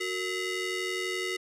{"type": "ring-modulated tone", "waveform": "sawtooth", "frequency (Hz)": 830.6, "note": "G#5", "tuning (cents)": 0, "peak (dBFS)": -23, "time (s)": [0, 1.37], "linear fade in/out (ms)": 10, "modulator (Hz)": 1200, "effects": ["low-pass 10000 Hz 12 dB/octave"]}